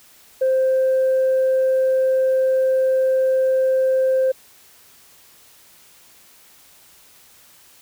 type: tone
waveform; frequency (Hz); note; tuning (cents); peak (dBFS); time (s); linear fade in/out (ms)
sine; 523.3; C5; 0; -13; 0.41-4.32; 10
effects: tanh soft clip ceiling -12 dBFS + white hiss -50 dBFS RMS until 7.81 s